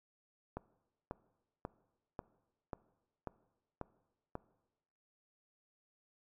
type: click train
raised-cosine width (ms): 1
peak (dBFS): -26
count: 8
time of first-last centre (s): 0.57-4.354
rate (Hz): 1.85
effects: noise-tail reverb RT60 1.0 s tail -20 dB re dry